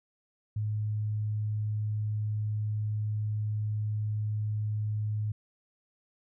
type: tone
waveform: sine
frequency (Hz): 106.4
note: G#2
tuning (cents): +42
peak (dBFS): -28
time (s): 0.56-5.32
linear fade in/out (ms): 5
effects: none